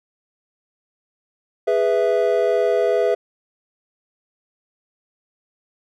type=chord; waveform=triangle; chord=E major; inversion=first; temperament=just; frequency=412 / 494.4 / 659.3 Hz; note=G#4 / B4 / E5; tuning=-14 / +2 / 0 cents; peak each=-18 dBFS; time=1.67-3.15 s; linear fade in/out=10 ms; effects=none